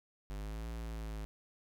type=linear two-way sweep; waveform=square; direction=up then down; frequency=49.35 to 57 to 52.7 Hz; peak=-40 dBFS; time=0.3-1.25 s; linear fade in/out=0 ms; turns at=0.71 s; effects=none